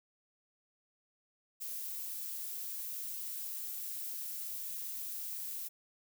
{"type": "noise", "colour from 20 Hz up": "violet", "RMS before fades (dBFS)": -41, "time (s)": [1.6, 5.69], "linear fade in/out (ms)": 20, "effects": []}